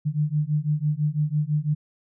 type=beating tone pair; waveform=sine; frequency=147.4 / 153.4 Hz; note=D3 / D#3; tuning=+7 / -24 cents; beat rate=6 Hz; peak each=-24 dBFS; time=0.05-1.75 s; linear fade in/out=20 ms; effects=none